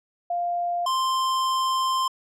sine / square tone pair in turn, 698.5 / 1046.6 Hz, F5 / C6, 0 / 0 cents, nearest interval perfect fifth, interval 700 cents, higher second, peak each -23 / -22 dBFS, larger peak second, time 0.3-0.86 / 0.86-2.08 s, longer second, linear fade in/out 5 ms, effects low-pass 9000 Hz 12 dB/octave

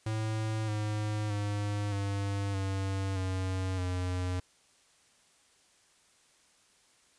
square tone with pitch steps, 109.5 / 106.14 / 102.88 / 99.72 / 96.66 / 93.69 / 90.81 Hz, A2 / G#2 / G#2 / G2 / G2 / F#2 / F#2, -8 / +38 / -16 / +30 / -24 / +22 / -32 cents, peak -31 dBFS, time 0.06-4.4 s, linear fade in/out 5 ms, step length 620 ms, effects white hiss -65 dBFS RMS until 7.18 s + resampled to 22050 Hz

